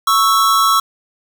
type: tone pair together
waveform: square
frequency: 1109.4 / 1318.5 Hz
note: C#6 / E6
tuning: +1 / 0 cents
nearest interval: minor third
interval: 299 cents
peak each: -14 dBFS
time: 0.07-0.8 s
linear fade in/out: 5 ms
effects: none